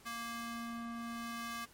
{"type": "ring-modulated tone", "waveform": "sawtooth", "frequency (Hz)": 466.2, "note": "A#4", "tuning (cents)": 0, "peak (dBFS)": -33, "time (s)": [0.05, 1.66], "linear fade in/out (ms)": 20, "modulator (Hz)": 699, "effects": ["pink hiss -61 dBFS RMS until 1.73 s", "MP3 64 kbps"]}